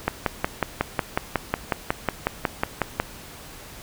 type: click train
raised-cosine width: 0.5 ms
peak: -5 dBFS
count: 17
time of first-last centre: 0.08-3 s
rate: 5.48 Hz
effects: pink hiss -42 dBFS RMS until 3.82 s